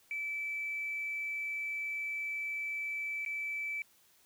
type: tone with dropouts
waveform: triangle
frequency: 2314 Hz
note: D7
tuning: 26 cents flat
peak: -31 dBFS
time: 0.11-3.82 s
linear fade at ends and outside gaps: 1 ms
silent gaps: 3.25-3.261 s
effects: tanh soft clip ceiling -32 dBFS + white hiss -66 dBFS RMS until 4.25 s